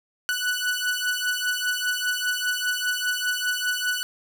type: beating tone pair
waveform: sawtooth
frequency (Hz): 1480 / 1485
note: F#6 / F#6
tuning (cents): 0 / +6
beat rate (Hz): 5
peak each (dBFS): -23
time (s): 0.29-4.03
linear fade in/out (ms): 0
effects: none

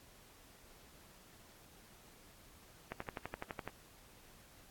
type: click train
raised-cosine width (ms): 0.5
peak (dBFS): -25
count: 10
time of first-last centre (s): 2.92-3.676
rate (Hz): 11.9
effects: pink hiss -61 dBFS RMS until 4.7 s + AAC 64 kbps

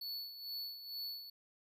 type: tone with tremolo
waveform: square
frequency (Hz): 4435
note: C#8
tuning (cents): 0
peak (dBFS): -40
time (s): 0.01-1.3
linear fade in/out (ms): 5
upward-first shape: sine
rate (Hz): 2.2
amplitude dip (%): 65
effects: none

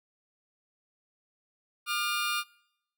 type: tone pair together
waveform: 20% pulse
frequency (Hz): 1204 / 1411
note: D6 / F6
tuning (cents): +43 / +17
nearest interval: minor third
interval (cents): 274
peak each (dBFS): -26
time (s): 1.86-2.44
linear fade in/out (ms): 50
effects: noise-tail reverb RT60 0.8 s tail -25 dB re dry

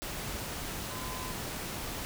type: tone in noise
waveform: sine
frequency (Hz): 1020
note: C6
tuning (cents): -44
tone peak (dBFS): -43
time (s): 0.91-1.32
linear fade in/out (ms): 0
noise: pink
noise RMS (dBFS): -38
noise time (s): 0.02-2.05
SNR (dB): -8
effects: none

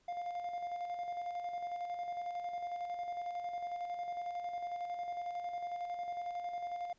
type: tone with tremolo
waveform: triangle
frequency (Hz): 703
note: F5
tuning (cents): +11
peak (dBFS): -34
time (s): 0.08-6.93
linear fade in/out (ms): 5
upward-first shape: square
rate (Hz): 11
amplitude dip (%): 40
effects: pink hiss -72 dBFS RMS until 6.98 s + resampled to 16000 Hz

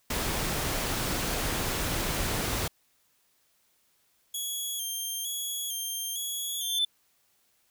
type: noise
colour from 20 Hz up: pink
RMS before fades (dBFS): -30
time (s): 0.1-2.68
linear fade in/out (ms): 5
type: tone with vibrato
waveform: 10% pulse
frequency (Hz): 3264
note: G#7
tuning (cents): -31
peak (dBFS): -24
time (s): 4.34-6.79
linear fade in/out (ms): 5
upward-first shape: square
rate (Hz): 1.1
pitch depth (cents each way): 46
type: tone with exponential growth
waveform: triangle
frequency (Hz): 3520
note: A7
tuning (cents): 0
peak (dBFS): -20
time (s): 6.25-6.85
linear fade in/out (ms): 5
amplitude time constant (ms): 130
effects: white hiss -69 dBFS RMS until 7.7 s

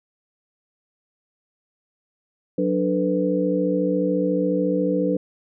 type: tone cluster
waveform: sine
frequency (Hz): 183.8 / 294.1 / 445.9 / 500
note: F#3 / D4 / A4 / B4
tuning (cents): -11 / +3 / +23 / +21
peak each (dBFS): -24 / -23 / -28 / -23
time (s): 2.58-5.17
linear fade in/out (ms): 5
effects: none

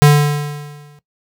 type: tone with exponential decay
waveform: square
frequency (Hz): 146.83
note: D3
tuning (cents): 0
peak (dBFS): -3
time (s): 0.02-0.99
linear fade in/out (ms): 0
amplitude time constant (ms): 210
effects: noise-tail reverb RT60 0.1 s tail -17 dB re dry

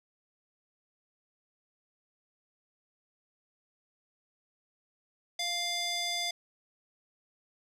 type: tone with band-pass filter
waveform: square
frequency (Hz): 698.5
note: F5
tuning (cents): 0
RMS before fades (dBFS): -33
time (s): 5.39-6.31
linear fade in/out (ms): 5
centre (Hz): 4400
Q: 1.6
effects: none

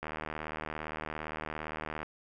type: click train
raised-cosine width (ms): 0.5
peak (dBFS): -22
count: 156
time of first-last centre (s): 0.03-2.03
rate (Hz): 77.5
effects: none

